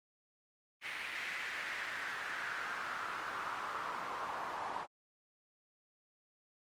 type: noise with band-pass filter sweep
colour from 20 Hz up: pink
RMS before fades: -41 dBFS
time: 0.81-4.87 s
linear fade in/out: 50 ms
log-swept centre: 2200 to 930 Hz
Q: 3
effects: Opus 32 kbps